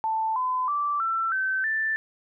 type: tone with pitch steps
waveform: sine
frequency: 884 / 1015.4 / 1166.4 / 1339.9 / 1539.1 / 1768 Hz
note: A5 / B5 / D6 / E6 / G6 / A6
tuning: +8 / +48 / -12 / +28 / -32 / +8 cents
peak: -23 dBFS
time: 0.04-1.96 s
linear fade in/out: 0 ms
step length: 320 ms
effects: none